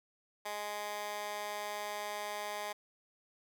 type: tone with high-pass filter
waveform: 15% pulse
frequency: 207.7 Hz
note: G#3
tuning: in tune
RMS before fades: -40 dBFS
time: 0.45-2.73 s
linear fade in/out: 10 ms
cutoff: 830 Hz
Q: 1.2
effects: none